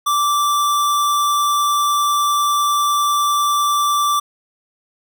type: tone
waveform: square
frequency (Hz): 1169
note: D6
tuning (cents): -8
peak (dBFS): -15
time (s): 0.06-4.2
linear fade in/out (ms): 10
effects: none